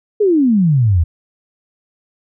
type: exponential sweep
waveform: sine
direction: down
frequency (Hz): 436.6 to 77.3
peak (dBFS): -9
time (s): 0.2-1.04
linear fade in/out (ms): 10
effects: none